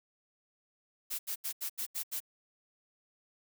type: noise bursts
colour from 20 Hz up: blue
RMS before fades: -36 dBFS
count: 7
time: 1.1-2.204 s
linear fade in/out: 20 ms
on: 90 ms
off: 79 ms
effects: none